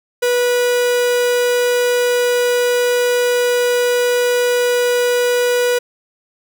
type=tone; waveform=45% pulse; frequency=488.8 Hz; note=B4; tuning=18 cents flat; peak=-13 dBFS; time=0.22-5.79 s; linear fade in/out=10 ms; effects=none